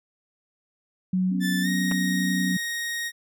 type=tone; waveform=sine; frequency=185 Hz; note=F#3; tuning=in tune; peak=-20 dBFS; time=1.13-2.57 s; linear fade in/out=5 ms
type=chord; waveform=sine; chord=F# suspended fourth; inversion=none; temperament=equal; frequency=185 / 246.9 / 277.2 Hz; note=F#3 / B3 / C#4; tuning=0 / 0 / 0 cents; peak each=-26 / -31 / -30 dBFS; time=1.29-2.57 s; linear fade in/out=50 ms
type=tone with pitch glide; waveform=sawtooth; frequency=1756 to 1871.2 Hz; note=A6 to A#6; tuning=-4 to +6 cents; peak=-24 dBFS; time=1.4-3.12 s; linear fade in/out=50 ms; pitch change=+110 cents; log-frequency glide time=1.62-1.68 s
type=clicks; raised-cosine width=0.5 ms; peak=-19 dBFS; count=2; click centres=1.913 / 1.92 s
effects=none